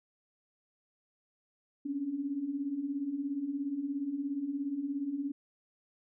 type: beating tone pair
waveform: sine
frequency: 267.3 / 284.3 Hz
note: C4 / C#4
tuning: +37 / +44 cents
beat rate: 17 Hz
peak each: -39 / -33 dBFS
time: 1.85-5.32 s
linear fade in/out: 10 ms
effects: none